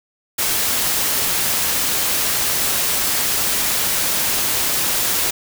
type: noise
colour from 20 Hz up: white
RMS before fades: -19 dBFS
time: 0.38-5.31 s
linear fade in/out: 10 ms
effects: none